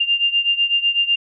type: beating tone pair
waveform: sine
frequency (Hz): 2794 / 2802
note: F7 / F7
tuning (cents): 0 / +5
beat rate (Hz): 8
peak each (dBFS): -17 / -20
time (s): 0-1.16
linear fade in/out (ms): 10
effects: none